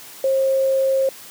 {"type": "tone", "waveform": "sine", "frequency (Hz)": 535, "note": "C5", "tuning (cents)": 38, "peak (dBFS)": -15, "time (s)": [0.24, 1.09], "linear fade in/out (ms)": 2, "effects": ["white hiss -40 dBFS RMS until 1.3 s", "high-pass 100 Hz 12 dB/octave"]}